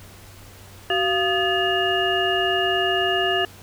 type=tone cluster; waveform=sine; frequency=378.6 / 694 / 1238 / 1720 / 2846 Hz; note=F#4 / F5 / D#6 / A6 / F7; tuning=+40 / -11 / -9 / -40 / +32 cents; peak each=-24 / -24 / -31 / -25 / -24 dBFS; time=0.9-3.45 s; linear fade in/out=2 ms; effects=added 96 Hz sine -46 dBFS peak until 3.62 s + pink hiss -46 dBFS RMS until 3.62 s